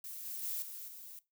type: noise with level steps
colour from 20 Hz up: violet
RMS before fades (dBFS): -45 / -42 / -38 / -46 / -50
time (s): 0.04-1.19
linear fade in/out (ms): 2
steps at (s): 0.25 / 0.43 / 0.62 / 0.88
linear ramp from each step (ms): 2
effects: noise-tail reverb RT60 0.2 s tail -18 dB re dry